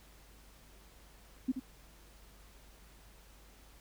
sine tone with echo, 258.7 Hz, C4, 19 cents flat, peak -27 dBFS, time 1.48-1.52 s, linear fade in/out 10 ms, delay 79 ms, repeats 1, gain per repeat -8 dB, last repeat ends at 1.599 s, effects added 50 Hz sine -58 dBFS peak until 3.8 s + pink hiss -61 dBFS RMS until 3.8 s

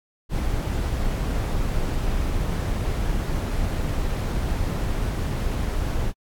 brown noise, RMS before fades -24 dBFS, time 0.29-6.13 s, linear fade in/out 50 ms, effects AAC 64 kbps

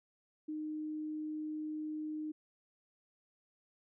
sine tone, 307.4 Hz, D#4, 21 cents flat, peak -37 dBFS, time 0.48-2.32 s, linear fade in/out 10 ms, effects none

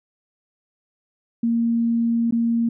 sine tone with dropouts, 232.1 Hz, A#3, 7 cents flat, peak -17 dBFS, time 1.43-2.69 s, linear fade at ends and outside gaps 5 ms, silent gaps 2.31-2.323 s, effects none

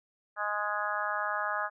harmonic tone, 208.1 Hz, G#3, 4 cents sharp, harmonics 3 / 4 / 5 / 6 / 7 / 8, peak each -38 / -37 / -38 / -34 / -37 / -36 dBFS, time 0.36-1.7 s, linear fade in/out 50 ms, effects none

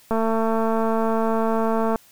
click train, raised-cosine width 1 ms, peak -10 dBFS, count 415, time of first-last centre 0.11-1.958 s, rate 224 Hz, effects white hiss -53 dBFS RMS until 2.11 s

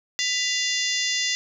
harmonic tone with a mistuned harmonic, 698.5 Hz, F5, in tune, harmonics 3 / 4 / 5 / 6 / 7 / 8 / 9 / 10, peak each -28 / -30 / -29 / -34 / -29 / -34 / -31 / -34 dBFS, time 0.19-1.35 s, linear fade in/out 0 ms, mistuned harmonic 3, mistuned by -88 cents, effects 9-bit

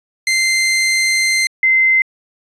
sawtooth / sine tone pair in turn, 2082 / 2070 Hz, C7 / C7, -9 / -19 cents, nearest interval unison, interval 10 cents, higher first, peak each -9 dBFS, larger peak neither, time 0.27-1.47 / 1.63-2.02 s, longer first, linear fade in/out 2 ms, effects resampled to 22050 Hz

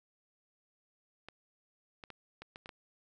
clicks, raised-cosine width 0.3 ms, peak -30 dBFS, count 7, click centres 1.286 / 2.038 / 2.103 / 2.42 / 2.559 / 2.659 / 2.692 s, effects none

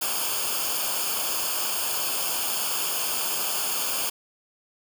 white noise with comb filter, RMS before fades -27 dBFS, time 0.01-4.1 s, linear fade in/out 10 ms, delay 0.51 ms, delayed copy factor -0.8, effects none

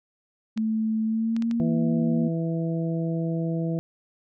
sine tone with pitch glide, 220 to 233.1 Hz, A3 to A#3, 0 to 0 cents, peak -22 dBFS, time 0.56-2.29 s, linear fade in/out 20 ms, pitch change +100 cents, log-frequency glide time 1.05-1.56 s
clicks, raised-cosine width 0.2 ms, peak -22 dBFS, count 4, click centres 0.576 / 1.365 / 1.423 / 1.512 s
harmonic tone, 164.81 Hz, E3, in tune, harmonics 1 / 2 / 3 / 4, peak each -25 / -31 / -35 / -37 dBFS, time 1.6-3.79 s, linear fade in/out 0 ms
effects none

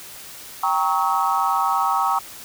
sine chord, G diminished seventh, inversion none, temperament equal with one note detuned, 784 / 932.3 / 1108.7 / 1285.4 Hz, G5 / Bb5 / Db6 / Fb6, 0 / 0 / 0 / -44 cents, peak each -23 dBFS, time 0.63-2.19 s, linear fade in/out 5 ms, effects white hiss -39 dBFS RMS until 2.44 s

